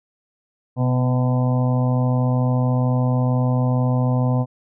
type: harmonic tone with a mistuned harmonic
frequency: 126.6 Hz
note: B2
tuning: 43 cents sharp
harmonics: 1 / 2 / 4 / 5 / 6 / 7 / 8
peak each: -17 / -23 / -29 / -31 / -33 / -34 / -35 dBFS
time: 0.76-4.46 s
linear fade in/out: 50 ms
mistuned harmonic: 2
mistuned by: -30 cents
effects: none